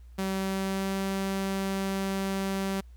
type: tone with pitch glide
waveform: sawtooth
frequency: 191.7 to 193.82 Hz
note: G3 to G3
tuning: -38 to -19 cents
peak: -24 dBFS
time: 0.18-2.81 s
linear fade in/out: 10 ms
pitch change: +19 cents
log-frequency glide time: 0.35-0.97 s
effects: added 60 Hz sine -46 dBFS peak until 2.96 s + pink hiss -69 dBFS RMS until 2.96 s